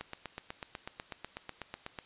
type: click train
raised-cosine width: 0.3 ms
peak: -23 dBFS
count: 17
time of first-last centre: 0.01-1.988 s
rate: 8.09 Hz
effects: white hiss -58 dBFS RMS until 2.05 s + resampled to 8000 Hz